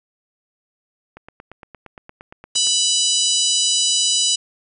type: click train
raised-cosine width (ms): 0.5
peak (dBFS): -23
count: 14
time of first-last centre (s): 1.17-2.671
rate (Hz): 8.66
type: harmonic tone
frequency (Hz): 987.8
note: B5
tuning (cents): 0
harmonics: 3 / 4 / 5 / 6 / 7 / 8 / 9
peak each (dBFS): -21 / -22 / -23 / -24 / -24 / -25 / -26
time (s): 2.55-4.36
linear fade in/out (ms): 10
effects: none